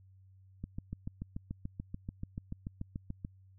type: click train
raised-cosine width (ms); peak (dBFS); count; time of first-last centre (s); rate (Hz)
5; -26; 19; 0.64-3.249; 6.9
effects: added 95 Hz sine -57 dBFS peak until 3.58 s